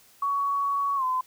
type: tone with pitch glide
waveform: sine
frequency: 1122 to 1023 Hz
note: C#6 to C6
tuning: +21 to -39 cents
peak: -23 dBFS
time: 0.22-1.21 s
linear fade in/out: 5 ms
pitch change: -160 cents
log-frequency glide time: 0.96-1.04 s
effects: white hiss -57 dBFS RMS until 1.26 s

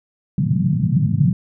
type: band-pass noise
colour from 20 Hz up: white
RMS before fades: -17 dBFS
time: 0.38-1.33 s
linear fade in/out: 2 ms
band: 110 to 190 Hz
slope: 48 dB/octave
effects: none

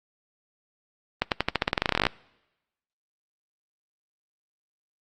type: accelerating click train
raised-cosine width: 0.3 ms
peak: -5 dBFS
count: 20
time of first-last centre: 1.22-2.068 s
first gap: 98 ms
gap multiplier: 0.9
effects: noise-tail reverb RT60 1.0 s tail -25 dB re dry + Opus 32 kbps

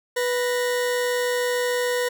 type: tone pair together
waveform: 40% pulse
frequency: 491.9 / 1854 Hz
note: B4 / A#6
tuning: -7 / -10 cents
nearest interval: octave + major seventh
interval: 2297 cents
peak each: -21 / -29 dBFS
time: 0.16-2.09 s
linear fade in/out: 10 ms
effects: none

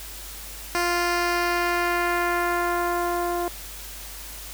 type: tone with low-pass filter sweep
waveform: 10% pulse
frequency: 349 Hz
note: F4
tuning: 1 cent flat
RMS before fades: -24 dBFS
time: 0.75-3.48 s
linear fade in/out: 0 ms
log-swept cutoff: 8400 to 730 Hz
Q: 0.93
effects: added 50 Hz sine -41 dBFS peak until 4.53 s + white hiss -39 dBFS RMS until 4.53 s

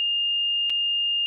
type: tone with dropouts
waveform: sine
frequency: 2822 Hz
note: F7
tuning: 17 cents sharp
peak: -21 dBFS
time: 0-1.26 s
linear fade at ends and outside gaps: 0 ms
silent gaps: 0.697-0.702 s
effects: none

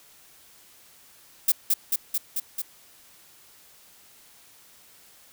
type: noise with echo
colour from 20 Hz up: violet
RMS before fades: -19 dBFS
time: 1.48-1.52 s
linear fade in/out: 5 ms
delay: 220 ms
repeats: 5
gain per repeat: -2 dB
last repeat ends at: 2.62 s
effects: white hiss -54 dBFS RMS until 5.32 s

